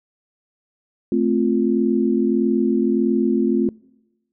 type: chord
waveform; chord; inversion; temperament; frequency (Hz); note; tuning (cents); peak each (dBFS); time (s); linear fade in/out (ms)
sine; F major; first; equal; 220 / 261.6 / 349.2; A3 / C4 / F4; 0 / 0 / 0; -20; 1.12-3.69; 2
effects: noise-tail reverb RT60 1.0 s tail -26 dB re dry